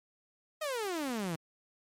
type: exponential sweep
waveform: sawtooth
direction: down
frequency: 642 to 155.56 Hz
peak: -29 dBFS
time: 0.61-1.36 s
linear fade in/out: 10 ms
effects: MP3 64 kbps